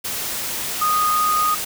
sine tone in noise, 1238 Hz, D#6, 9 cents flat, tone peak -16 dBFS, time 0.81-1.55 s, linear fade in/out 10 ms, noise white, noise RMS -26 dBFS, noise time 0.04-1.65 s, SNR +7 dB, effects none

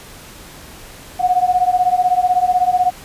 sine beating tone pair, 720 / 736 Hz, F#5 / F#5, -47 / -9 cents, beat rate 16 Hz, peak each -15 dBFS, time 1.19-2.91 s, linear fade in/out 20 ms, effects pink hiss -38 dBFS RMS until 3.04 s + resampled to 32000 Hz

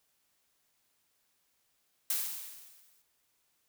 blue noise with exponential decay, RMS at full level -30 dBFS, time 2.1-3.02 s, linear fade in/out 2 ms, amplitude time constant 200 ms, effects white hiss -75 dBFS RMS until 3.68 s

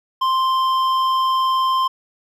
sine tone with hard clipping, 1046.5 Hz, C6, in tune, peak -17 dBFS, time 0.21-1.88 s, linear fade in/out 10 ms, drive 8 dB, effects none

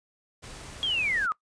pink noise, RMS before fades -43 dBFS, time 0.42-1.27 s, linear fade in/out 20 ms
sine linear sweep, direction down, 3322 to 1207 Hz, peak -24 dBFS, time 0.83-1.32 s, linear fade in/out 0 ms
effects noise-tail reverb RT60 0.1 s tail -20 dB re dry + resampled to 22050 Hz

